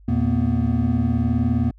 triangle tone cluster, 83.7 / 118.6 / 229.8 / 249.3 Hz, E2 / A#2 / A#3 / B3, +27 / +30 / -25 / +16 cents, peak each -21 dBFS, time 0.08-1.71 s, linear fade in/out 5 ms, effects added 49 Hz sine -45 dBFS peak until 1.78 s

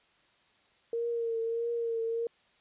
sine tone with vibrato, 462.1 Hz, A#4, 15 cents flat, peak -29 dBFS, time 0.93-2.27 s, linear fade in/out 2 ms, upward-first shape triangle, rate 1.6 Hz, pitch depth 37 cents each way, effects white hiss -66 dBFS RMS until 2.6 s + resampled to 8000 Hz

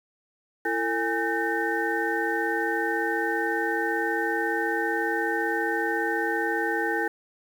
sine tone cluster, 335.3 / 450 / 820 / 1536 / 1818 Hz, E4 / A4 / G#5 / G6 / A#6, +30 / +39 / -22 / -36 / -44 cents, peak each -30 dBFS, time 0.65-7.08 s, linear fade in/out 5 ms, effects 8-bit

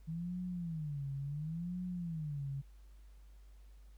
sine tone with vibrato, 157.9 Hz, D#3, 26 cents sharp, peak -37 dBFS, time 0.07-2.62 s, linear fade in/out 20 ms, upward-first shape sine, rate 0.71 Hz, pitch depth 240 cents each way, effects added 50 Hz sine -54 dBFS peak until 3.97 s + pink hiss -73 dBFS RMS until 3.97 s

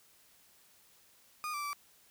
35% pulse tone with pitch steps, 1226 / 1169 / 1160 Hz, D#6 / D6 / D6, -26 / -8 / -22 cents, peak -34 dBFS, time 1.44-1.731 s, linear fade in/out 0 ms, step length 97 ms, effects white hiss -64 dBFS RMS until 2.1 s

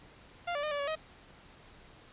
sawtooth tone with pitch steps, 697 / 580 / 607 / 576 / 566 / 630 Hz, F5 / D5 / D#5 / D5 / C#5 / D#5, -4 / -22 / -43 / -34 / +36 / +21 cents, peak -28 dBFS, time 0.47-0.956 s, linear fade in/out 10 ms, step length 81 ms, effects pink hiss -56 dBFS RMS until 2.12 s + resampled to 8000 Hz

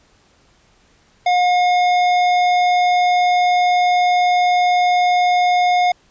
sine tone with hard clipping, 718 Hz, F5, 48 cents sharp, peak -14 dBFS, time 1.26-5.92 s, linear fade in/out 5 ms, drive 12 dB, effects pink hiss -55 dBFS RMS until 6.1 s + resampled to 16000 Hz

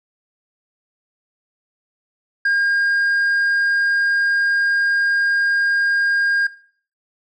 sine tone with tanh clipping, 1615 Hz, G#6, 49 cents flat, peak -15 dBFS, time 2.45-6.47 s, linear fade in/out 5 ms, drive 3 dB, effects noise-tail reverb RT60 0.5 s tail -18 dB re dry

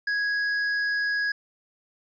sine tone with tanh clipping, 1661.2 Hz, G#6, in tune, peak -25 dBFS, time 0.07-1.32 s, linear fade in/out 5 ms, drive 10 dB, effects resampled to 16000 Hz

